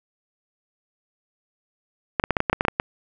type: clicks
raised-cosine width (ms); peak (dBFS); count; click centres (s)
0.5; -4; 11; 2.198 / 2.239 / 2.307 / 2.368 / 2.404 / 2.498 / 2.53 / 2.609 / 2.651 / 2.683 / 2.799
effects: none